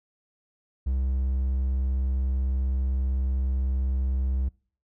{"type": "tone", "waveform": "triangle", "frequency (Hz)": 65.41, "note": "C2", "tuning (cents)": 0, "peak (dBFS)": -21, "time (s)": [0.86, 4.49], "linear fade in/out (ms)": 10, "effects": ["noise-tail reverb RT60 0.5 s tail -26 dB re dry"]}